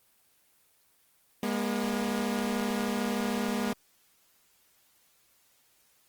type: tone pair together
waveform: sawtooth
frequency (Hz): 205.1 / 238.5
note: G#3 / A#3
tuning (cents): -21 / +40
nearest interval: minor third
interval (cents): 261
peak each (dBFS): -27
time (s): 1.43-3.73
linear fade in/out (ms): 2
effects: white hiss -66 dBFS RMS until 6.08 s + Opus 24 kbps